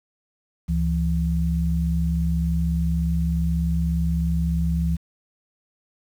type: tone pair together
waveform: sine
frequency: 70.5 / 167.1 Hz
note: C#2 / E3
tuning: +30 / +24 cents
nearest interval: octave + minor third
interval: 1494 cents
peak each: -22 dBFS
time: 0.68-4.97 s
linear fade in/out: 20 ms
effects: 8-bit